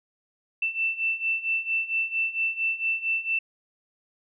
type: beating tone pair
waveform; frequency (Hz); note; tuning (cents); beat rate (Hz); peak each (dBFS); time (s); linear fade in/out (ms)
sine; 2667 / 2671.4; E7 / E7; +20 / +22; 4.4; -29 / -26; 0.62-3.39; 5
effects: none